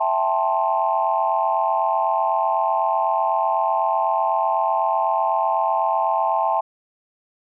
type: chord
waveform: sine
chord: A minor seventh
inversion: second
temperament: just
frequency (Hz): 660 / 792 / 880 / 1056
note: E5 / G5 / A5 / C6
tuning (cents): +2 / +18 / 0 / +16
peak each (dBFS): -23 / -23 / -21 / -24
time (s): 0-6.61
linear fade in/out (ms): 10
effects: tanh soft clip ceiling -7 dBFS